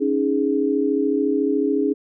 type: chord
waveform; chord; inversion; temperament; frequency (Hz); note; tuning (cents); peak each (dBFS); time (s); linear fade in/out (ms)
sine; C# suspended second; none; equal; 277.2 / 311.1 / 415.3; C#4 / D#4 / G#4; 0 / 0 / 0; -21 / -23 / -21; 0-1.94; 20
effects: none